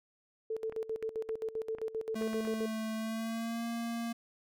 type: tone with tremolo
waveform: sine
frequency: 443.2 Hz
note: A4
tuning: 13 cents sharp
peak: -32 dBFS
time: 0.5-2.66 s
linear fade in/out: 5 ms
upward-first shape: square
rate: 7.6 Hz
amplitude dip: 80%
type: clicks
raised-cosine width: 0.5 ms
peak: -31 dBFS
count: 7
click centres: 0.724 / 1.026 / 1.293 / 1.785 / 2.222 / 2.332 / 2.451 s
type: tone with pitch glide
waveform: square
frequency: 220 to 232.4 Hz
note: A3 to A#3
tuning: 0 to -5 cents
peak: -35 dBFS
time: 2.15-4.13 s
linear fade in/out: 10 ms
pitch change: +95 cents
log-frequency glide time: 2.96-3.65 s
effects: none